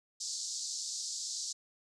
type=band-pass noise; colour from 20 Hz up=white; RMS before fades=-39 dBFS; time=0.2-1.53 s; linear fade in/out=10 ms; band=4200 to 7600 Hz; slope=48 dB/octave; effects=none